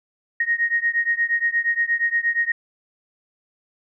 sine beating tone pair, 1864.7 / 1873.2 Hz, A#6 / A#6, 0 / +8 cents, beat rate 8.5 Hz, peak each -21 / -22 dBFS, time 0.4-2.52 s, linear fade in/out 5 ms, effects none

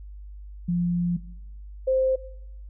sine tone pair in turn, 174.61 / 523.2 Hz, F3 / C5, 0 / 0 cents, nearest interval octave + perfect fifth, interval 1900 cents, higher second, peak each -21 / -19 dBFS, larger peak second, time 0.68-1.17 / 1.87-2.16 s, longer first, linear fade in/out 10 ms, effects noise-tail reverb RT60 0.8 s tail -19 dB re dry + added 50 Hz sine -38 dBFS peak until 2.69 s

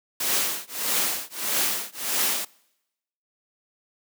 white noise with tremolo, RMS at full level -22 dBFS, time 0.2-2.45 s, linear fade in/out 5 ms, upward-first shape triangle, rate 1.6 Hz, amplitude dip 100%, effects noise-tail reverb RT60 0.9 s tail -25 dB re dry + high-pass 200 Hz 12 dB/octave

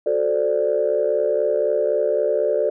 sine chord, D dominant seventh, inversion first, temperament equal, 370 / 440 / 523.3 / 587.3 Hz, F#4 / A4 / C5 / D5, 0 / 0 / 0 / 0 cents, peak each -26 / -21 / -24 / -20 dBFS, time 0.06-2.7 s, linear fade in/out 5 ms, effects tanh soft clip ceiling -8 dBFS

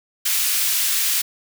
white high-pass noise, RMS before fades -20 dBFS, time 0.25-1.22 s, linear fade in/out 10 ms, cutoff 1900 Hz, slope 12 dB/octave, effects none

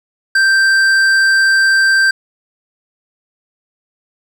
sine tone with hard clipping, 1568 Hz, G6, in tune, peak -10 dBFS, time 0.35-2.11 s, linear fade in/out 5 ms, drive 9 dB, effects none

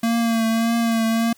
square tone with vibrato, 228.4 Hz, A#3, 35 cents flat, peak -18 dBFS, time 0.03-1.33 s, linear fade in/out 5 ms, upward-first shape triangle, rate 1.7 Hz, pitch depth 36 cents each way, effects white hiss -55 dBFS RMS until 1.37 s

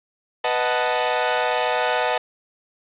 sawtooth chord, B dominant seventh, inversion none, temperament equal, 493.9 / 622.3 / 740 / 880 Hz, B4 / D#5 / F#5 / A5, 0 / 0 / 0 / 0 cents, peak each -21 dBFS, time 0.44-2.18 s, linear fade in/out 5 ms, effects resampled to 8000 Hz + 7-bit

